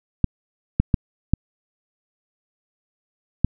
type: clicks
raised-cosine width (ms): 5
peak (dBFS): -3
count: 5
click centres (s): 0.243 / 0.8 / 0.942 / 1.336 / 3.446
effects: none